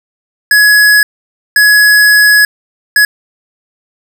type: tone bursts at uneven times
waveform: square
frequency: 1684 Hz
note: G#6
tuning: 24 cents sharp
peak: -4 dBFS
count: 3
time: 0.51-1.03 / 1.56-2.45 / 2.96-3.05 s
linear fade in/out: 2 ms
effects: none